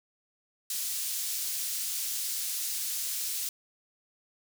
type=high-pass noise; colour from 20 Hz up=pink; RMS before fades=-33 dBFS; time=0.7-3.49 s; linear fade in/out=2 ms; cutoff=5600 Hz; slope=12 dB/octave; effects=none